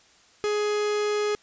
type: tone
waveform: 45% pulse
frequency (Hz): 418.1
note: G#4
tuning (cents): +12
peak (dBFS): -23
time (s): 0.44-1.35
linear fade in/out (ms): 0
effects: white hiss -57 dBFS RMS until 1.42 s + resampled to 16000 Hz